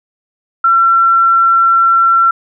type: tone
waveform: sine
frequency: 1355 Hz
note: E6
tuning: 47 cents sharp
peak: -6 dBFS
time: 0.64-2.31 s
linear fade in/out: 5 ms
effects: none